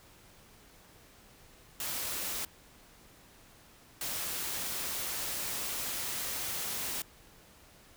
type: noise bursts at uneven times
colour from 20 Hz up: white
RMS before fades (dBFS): -36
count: 2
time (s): 1.8-2.45 / 4.01-7.02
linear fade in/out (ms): 2
effects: pink hiss -58 dBFS RMS until 7.96 s